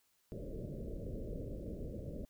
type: low-pass noise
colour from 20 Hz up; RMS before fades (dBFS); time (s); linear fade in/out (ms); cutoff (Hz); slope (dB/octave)
pink; -43; 0.32-2.25; 0; 610; 96
effects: white hiss -75 dBFS RMS until 2.29 s